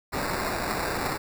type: noise with sample-and-hold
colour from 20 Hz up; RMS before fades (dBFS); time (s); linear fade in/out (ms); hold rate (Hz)
white; -29; 0.12-1.18; 20; 3150
effects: none